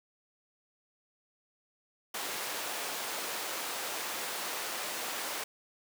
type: high-pass noise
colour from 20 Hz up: pink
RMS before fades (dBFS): -37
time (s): 2.14-5.44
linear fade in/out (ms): 5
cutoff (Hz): 530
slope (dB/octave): 12
effects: none